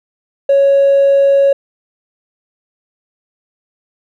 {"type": "tone with hard clipping", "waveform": "sine", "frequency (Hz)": 554.4, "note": "C#5", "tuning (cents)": 0, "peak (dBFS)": -7, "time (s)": [0.49, 1.53], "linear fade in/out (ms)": 5, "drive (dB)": 1, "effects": []}